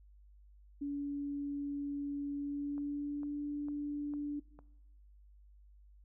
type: tone with pitch glide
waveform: sine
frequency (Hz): 285 to 291.3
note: C#4 to D4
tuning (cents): +48 to -14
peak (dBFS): -35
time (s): 0.81-4.4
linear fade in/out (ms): 10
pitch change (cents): +38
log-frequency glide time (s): 2.35-3.42
type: click train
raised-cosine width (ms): 1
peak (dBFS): -40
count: 5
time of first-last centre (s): 2.78-4.59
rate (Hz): 2.21
effects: noise-tail reverb RT60 1.0 s tail -21 dB re dry + added 50 Hz sine -57 dBFS peak until 6.04 s